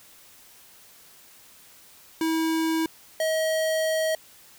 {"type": "tone pair in turn", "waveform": "square", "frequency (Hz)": [322.8, 636], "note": ["E4", "D#5"], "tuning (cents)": [-36, 38], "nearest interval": "octave", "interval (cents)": 1174, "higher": "second", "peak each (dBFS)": -23, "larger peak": "neither", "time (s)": [[2.21, 2.86], [3.2, 4.15]], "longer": "second", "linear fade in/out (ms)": 2, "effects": ["white hiss -52 dBFS RMS until 4.58 s"]}